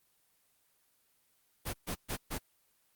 pink noise bursts, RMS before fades -36 dBFS, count 4, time 1.65-2.388 s, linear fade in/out 20 ms, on 87 ms, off 130 ms, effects white hiss -72 dBFS RMS until 2.95 s + Opus 24 kbps

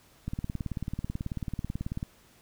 click train, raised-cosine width 5 ms, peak -20 dBFS, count 33, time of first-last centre 0.28-2.029 s, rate 18.3 Hz, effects pink hiss -60 dBFS RMS until 2.41 s

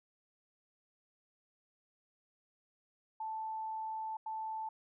sine tone bursts at uneven times, 879 Hz, A5, 2 cents flat, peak -37 dBFS, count 2, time 3.2-4.17 / 4.26-4.69 s, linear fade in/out 5 ms, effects none

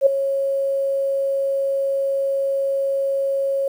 sine tone with ADSR envelope, 548 Hz, C#5, 20 cents flat, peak -7 dBFS, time 0.01-3.68 s, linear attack 54 ms, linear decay 6 ms, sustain -11 dB, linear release 3 ms, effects 8-bit

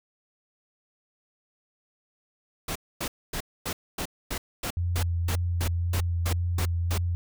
pink noise bursts, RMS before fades -31 dBFS, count 14, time 2.68-6.98 s, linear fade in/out 5 ms, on 75 ms, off 250 ms
sine tone with vibrato, 86.3 Hz, F2, 20 cents flat, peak -24 dBFS, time 4.77-7.15 s, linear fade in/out 0 ms, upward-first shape sine, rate 1.9 Hz, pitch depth 22 cents each way
effects none

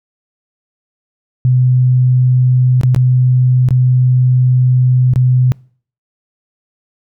sine tone with dropouts, 126.7 Hz, B2, 45 cents sharp, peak -7 dBFS, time 1.45-5.52 s, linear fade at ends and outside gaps 0 ms, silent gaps 2.812-2.834 / 2.947-2.962 / 3.687-3.707 / 5.136-5.159 s, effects noise-tail reverb RT60 0.5 s tail -26 dB re dry

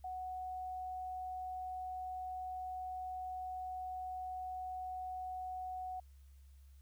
sine tone, 740 Hz, F#5, in tune, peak -40 dBFS, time 0.04-6 s, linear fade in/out 5 ms, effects added 68 Hz sine -56 dBFS peak until 6.81 s + white hiss -75 dBFS RMS until 6.81 s

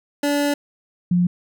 25% pulse / sine tone pair in turn, 288.3 / 177.03 Hz, D4 / F3, -32 / +24 cents, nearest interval minor sixth, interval 844 cents, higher first, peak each -14 dBFS, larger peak neither, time 0.23-0.54 / 1.11-1.27 s, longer first, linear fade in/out 5 ms, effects none

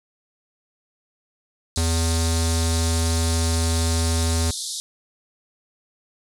pink band-pass noise, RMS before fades -30 dBFS, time 1.76-4.8 s, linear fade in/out 0 ms, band 3500 to 11000 Hz, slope 96 dB/octave
square tone, 82.41 Hz, E2, in tune, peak -20 dBFS, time 1.77-4.51 s, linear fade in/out 5 ms
effects none

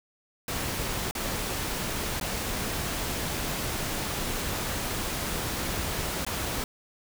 pink noise with dropouts, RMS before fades -31 dBFS, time 0.48-6.64 s, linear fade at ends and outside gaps 2 ms, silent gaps 1.111-1.151 / 2.199-2.211 / 6.25-6.265 s, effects none

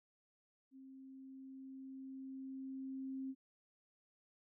sine tone with level ramp, 265.9 Hz, C4, 28 cents sharp, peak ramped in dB -54 to -40 dBFS, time 0.71-3.35 s, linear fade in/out 50 ms, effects none

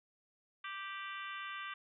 harmonic tone with a mistuned harmonic, 392 Hz, G4, in tune, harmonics 3 / 4 / 5 / 6 / 7 / 8 / 9, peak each -45 / -47 / -49 / -51 / -52 / -53 / -54 dBFS, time 0.64-1.74 s, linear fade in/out 5 ms, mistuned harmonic 8, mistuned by -61 cents, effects none

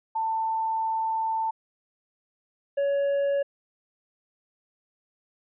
sine / triangle tone pair in turn, 891 / 561.3 Hz, A5 / C#5, +22 / +22 cents, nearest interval minor sixth, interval 800 cents, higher first, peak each -24 / -20 dBFS, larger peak second, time 0.15-1.51 / 2.77-3.43 s, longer first, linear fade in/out 10 ms, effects resampled to 8000 Hz

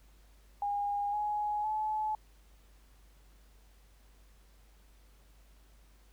sine tone with pitch steps, 814 / 836.4 / 859.4 Hz, G#5 / G#5 / A5, -35 / +12 / -41 cents, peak -30 dBFS, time 0.62-2.15 s, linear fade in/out 2 ms, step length 510 ms, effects added 50 Hz sine -58 dBFS peak until 6.12 s + pink hiss -67 dBFS RMS until 6.12 s

